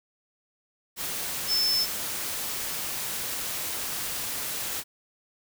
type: tone in noise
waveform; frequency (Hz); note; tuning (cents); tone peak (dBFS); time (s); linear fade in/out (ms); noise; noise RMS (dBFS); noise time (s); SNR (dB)
sine; 5274; E8; 0; -22; 1.47-1.87; 50; white; -32; 0.96-4.84; +7
effects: none